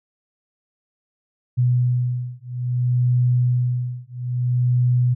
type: beating tone pair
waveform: sine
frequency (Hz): 123.47 / 124.07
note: B2 / B2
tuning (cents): 0 / +8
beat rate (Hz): 0.6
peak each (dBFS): -20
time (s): 1.57-5.15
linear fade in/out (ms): 20
effects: none